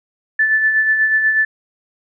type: tone with tremolo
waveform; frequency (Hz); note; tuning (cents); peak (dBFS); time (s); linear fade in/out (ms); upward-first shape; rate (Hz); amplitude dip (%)
sine; 1752; A6; -8; -10; 0.39-1.45; 5; sine; 8.2; 45
effects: none